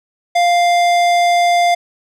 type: tone with tanh clipping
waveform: sine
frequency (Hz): 698.5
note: F5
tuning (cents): 0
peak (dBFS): -12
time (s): 0.35-1.75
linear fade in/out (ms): 10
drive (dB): 18
effects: none